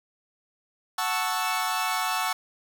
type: chord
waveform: sawtooth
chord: F# minor seventh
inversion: none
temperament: equal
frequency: 740 / 880 / 1108.7 / 1318.5 Hz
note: F#5 / A5 / C#6 / E6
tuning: 0 / 0 / 0 / 0 cents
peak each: -27 dBFS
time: 0.98-2.33 s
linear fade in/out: 5 ms
effects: none